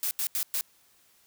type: noise bursts at uneven times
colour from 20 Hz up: blue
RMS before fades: -29 dBFS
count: 4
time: 0.03-0.11 / 0.19-0.27 / 0.35-0.43 / 0.54-0.61 s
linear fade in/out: 0 ms
effects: white hiss -63 dBFS RMS until 1.26 s